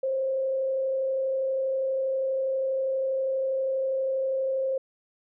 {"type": "tone with frequency modulation", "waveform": "sine", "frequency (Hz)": 531, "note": "C5", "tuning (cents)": 25, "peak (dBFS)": -24, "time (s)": [0.03, 4.78], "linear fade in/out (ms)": 5, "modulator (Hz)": 32.4, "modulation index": 0.23, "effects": []}